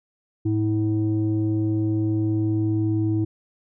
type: tone pair together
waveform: sine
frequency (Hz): 107.7 / 322.7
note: A2 / E4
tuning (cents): -37 / -37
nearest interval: octave + perfect fifth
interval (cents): 1900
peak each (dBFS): -21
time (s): 0.45-3.25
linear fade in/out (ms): 10
effects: tanh soft clip ceiling -14 dBFS